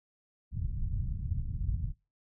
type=low-pass noise; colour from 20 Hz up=pink; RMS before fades=-33 dBFS; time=0.51-1.94 s; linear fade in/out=50 ms; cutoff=130 Hz; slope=24 dB/octave; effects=noise-tail reverb RT60 0.3 s tail -25 dB re dry